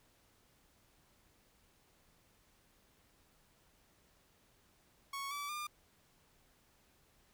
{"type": "tone with pitch steps", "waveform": "sawtooth", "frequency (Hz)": [1107, 1153.3, 1201.6], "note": ["C#6", "D6", "D6"], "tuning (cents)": [-3, -32, 39], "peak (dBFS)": -36, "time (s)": [5.13, 5.67], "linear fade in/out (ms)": 5, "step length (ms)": 180, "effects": ["pink hiss -70 dBFS RMS until 7.33 s"]}